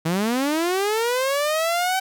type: linear sweep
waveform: sawtooth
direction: up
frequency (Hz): 155.56 to 768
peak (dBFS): -16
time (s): 0.05-2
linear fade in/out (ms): 10
effects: none